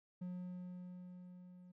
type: tone with level ramp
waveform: triangle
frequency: 180.2 Hz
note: F#3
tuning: 45 cents flat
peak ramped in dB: -39 to -54 dBFS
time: 0.21-1.72 s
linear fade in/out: 10 ms
effects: none